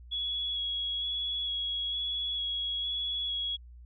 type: tone with vibrato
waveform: sine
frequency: 3350 Hz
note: G#7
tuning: 14 cents sharp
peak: -30 dBFS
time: 0.11-3.57 s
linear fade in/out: 20 ms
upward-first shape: square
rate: 1.1 Hz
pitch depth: 11 cents each way
effects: added 60 Hz sine -47 dBFS peak until 3.85 s